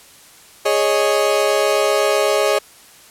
35% pulse chord, Ab suspended fourth, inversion none, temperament equal, 415.3 / 554.4 / 622.3 Hz, Ab4 / Db5 / Eb5, 0 / 0 / 0 cents, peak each -17 dBFS, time 0.65-2.59 s, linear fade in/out 10 ms, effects white hiss -45 dBFS RMS until 3.1 s + low-pass 12000 Hz 12 dB/octave

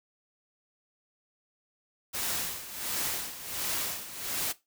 white noise with tremolo, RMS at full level -31 dBFS, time 2.13-4.53 s, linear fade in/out 20 ms, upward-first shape sine, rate 1.4 Hz, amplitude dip 75%, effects noise-tail reverb RT60 0.2 s tail -17 dB re dry

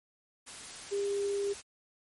sine tone in noise, 401.5 Hz, G4, 41 cents sharp, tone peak -29 dBFS, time 0.91-1.54 s, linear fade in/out 20 ms, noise white, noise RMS -45 dBFS, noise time 0.46-1.62 s, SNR +13 dB, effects MP3 48 kbps

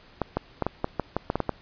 clicks, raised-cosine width 1 ms, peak -10 dBFS, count 11, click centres 0.217 / 0.37 / 0.623 / 0.666 / 0.844 / 0.997 / 1.166 / 1.301 / 1.356 / 1.403 / 1.493 s, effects pink hiss -53 dBFS RMS until 1.61 s + resampled to 11025 Hz

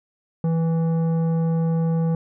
triangle tone with tanh clipping, 164.2 Hz, E3, 6 cents flat, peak -20 dBFS, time 0.44-2.15 s, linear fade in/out 2 ms, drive 15 dB, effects none

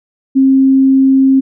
sine tone, 267.3 Hz, C4, 37 cents sharp, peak -5 dBFS, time 0.35-1.41 s, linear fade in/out 20 ms, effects none

